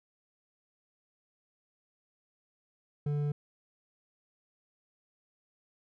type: tone with hard clipping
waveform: triangle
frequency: 146.2 Hz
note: D3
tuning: 7 cents flat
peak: -30 dBFS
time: 3.06-3.32 s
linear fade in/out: 5 ms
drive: 10 dB
effects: none